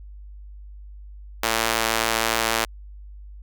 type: tone with high-pass filter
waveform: sawtooth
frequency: 112.9 Hz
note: A2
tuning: 45 cents sharp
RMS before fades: -23 dBFS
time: 1.43-2.65 s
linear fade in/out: 5 ms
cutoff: 700 Hz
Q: 0.52
effects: added 50 Hz sine -38 dBFS peak until 3.42 s